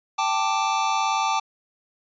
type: chord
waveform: square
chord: G suspended second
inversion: none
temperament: just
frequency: 784 / 882 / 1176 Hz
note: G5 / A5 / D6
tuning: 0 / +4 / +2 cents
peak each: -27 / -25 / -26 dBFS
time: 0.18-1.4 s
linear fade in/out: 10 ms
effects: resampled to 16000 Hz